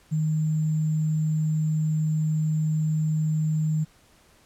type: tone with sample-and-hold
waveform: sine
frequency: 155.56 Hz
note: D#3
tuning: in tune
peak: -21 dBFS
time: 0.11-3.85 s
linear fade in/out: 20 ms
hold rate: 7350 Hz
effects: pink hiss -58 dBFS RMS until 4.45 s + low-pass 12000 Hz 12 dB/octave